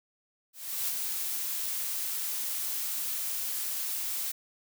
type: noise with ADSR envelope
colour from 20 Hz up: blue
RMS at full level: -30 dBFS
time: 0.53-4.32 s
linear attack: 350 ms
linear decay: 21 ms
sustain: -3 dB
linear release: 8 ms
effects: none